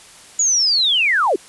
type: linear sweep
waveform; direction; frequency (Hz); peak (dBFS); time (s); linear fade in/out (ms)
sine; down; 6920 to 311.1; -13; 0.39-1.36; 5
effects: white hiss -43 dBFS RMS until 1.48 s + resampled to 24000 Hz